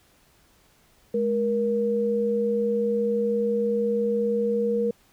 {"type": "tone pair together", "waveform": "sine", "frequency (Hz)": [210.5, 472.9], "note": ["G#3", "A#4"], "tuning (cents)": [24, 25], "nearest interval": "octave + major second", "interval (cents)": 1401, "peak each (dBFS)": [-27, -22], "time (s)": [1.14, 4.91], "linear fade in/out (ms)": 5, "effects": ["pink hiss -60 dBFS RMS until 5.12 s"]}